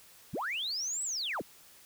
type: linear two-way sweep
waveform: sine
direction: up then down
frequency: 60.6 to 8020 to 60.6 Hz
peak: -31 dBFS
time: 0.33-1.42 s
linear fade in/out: 10 ms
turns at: 1.03 s
effects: tanh soft clip ceiling -28 dBFS + white hiss -57 dBFS RMS until 1.85 s